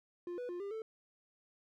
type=tone with pitch steps; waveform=triangle; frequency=350.9 / 492.1 / 352.7 / 400 / 441.9 Hz; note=F4 / B4 / F4 / G4 / A4; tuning=+8 / -6 / +17 / +35 / +7 cents; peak=-37 dBFS; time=0.27-0.82 s; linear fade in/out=2 ms; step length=110 ms; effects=none